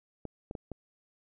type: clicks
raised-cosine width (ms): 2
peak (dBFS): -25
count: 4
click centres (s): 0.253 / 0.511 / 0.552 / 0.717
effects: none